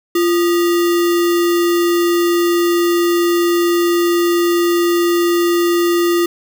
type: tone with sample-and-hold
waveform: sine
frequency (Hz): 345.3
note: F4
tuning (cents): -20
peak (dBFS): -11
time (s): 0.15-6.26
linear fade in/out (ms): 5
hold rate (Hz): 1575
effects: none